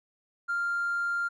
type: tone with hard clipping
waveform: sine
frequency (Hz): 1395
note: F6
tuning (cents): -2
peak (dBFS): -27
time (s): 0.48-1.29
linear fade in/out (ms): 20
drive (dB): 1
effects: none